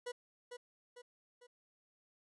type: tone with echo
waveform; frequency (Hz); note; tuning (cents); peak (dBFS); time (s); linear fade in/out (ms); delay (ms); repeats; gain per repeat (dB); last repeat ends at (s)
40% pulse; 488.9; B4; -18; -39; 0.06-0.12; 10; 450; 3; -6; 1.47
effects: resampled to 24000 Hz